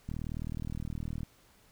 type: click train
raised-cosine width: 5 ms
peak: -25 dBFS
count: 46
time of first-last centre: 0.09-1.232 s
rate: 39.4 Hz
effects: pink hiss -63 dBFS RMS until 1.71 s